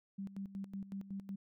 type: tone with tremolo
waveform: sine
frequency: 196 Hz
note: G3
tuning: in tune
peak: -39 dBFS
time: 0.18-1.36 s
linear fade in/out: 10 ms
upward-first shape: square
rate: 5.4 Hz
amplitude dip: 75%
effects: none